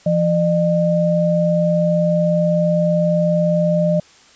sine tone pair together, 170 / 605.8 Hz, F3 / D#5, -46 / -46 cents, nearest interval octave + minor seventh, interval 2200 cents, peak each -16 dBFS, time 0.06-4 s, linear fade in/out 5 ms, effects white hiss -48 dBFS RMS until 4.35 s + resampled to 16000 Hz

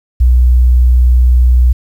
sine tone, 61.74 Hz, B1, in tune, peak -4 dBFS, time 0.2-1.73 s, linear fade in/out 10 ms, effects 7-bit

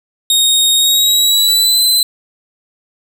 sawtooth tone with pitch glide, 3729 to 4043 Hz, A#7 to B7, 0 to +40 cents, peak -6 dBFS, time 0.3-2.03 s, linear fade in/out 2 ms, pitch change +140 cents, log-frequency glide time 0.76-1.81 s, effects none

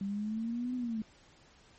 sine exponential two-way sweep, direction up then down, 194.4 to 253.9 to 214.2 Hz, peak -32 dBFS, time 0.01-1.02 s, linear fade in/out 2 ms, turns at 0.75 s, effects pink hiss -61 dBFS RMS until 1.78 s + MP3 32 kbps

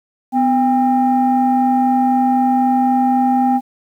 sine tone pair together, 251.7 / 799 Hz, B3 / G5, +33 / +33 cents, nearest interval octave + minor sixth, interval 2000 cents, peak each -13 dBFS, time 0.32-3.61 s, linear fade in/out 50 ms, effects tanh soft clip ceiling -6 dBFS + 8-bit

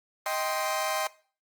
sawtooth chord, C minor, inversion first, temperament just, 627.9 / 784.9 / 1046.5 Hz, Eb5 / G5 / C6, +16 / +2 / 0 cents, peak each -28 dBFS, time 0.26-1.07 s, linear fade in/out 2 ms, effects noise-tail reverb RT60 0.4 s tail -19 dB re dry + Opus 24 kbps

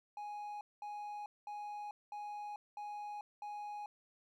triangle tone bursts, 830.6 Hz, G#5, in tune, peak -40 dBFS, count 6, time 0.17-3.86 s, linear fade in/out 2 ms, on 440 ms, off 210 ms, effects none

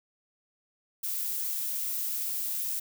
violet noise, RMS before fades -32 dBFS, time 1.03-2.8 s, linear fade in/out 10 ms, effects none

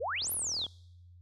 sine exponential two-way sweep, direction up then down, 415.3 to 12000 to 3132 Hz, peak -31 dBFS, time 0-0.67 s, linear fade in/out 20 ms, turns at 0.32 s
click train, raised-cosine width 1 ms, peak -35 dBFS, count 19, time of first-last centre 0.22-0.666 s, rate 40.4 Hz
effects noise-tail reverb RT60 0.8 s tail -24 dB re dry + added 88 Hz sine -52 dBFS peak until 1.21 s

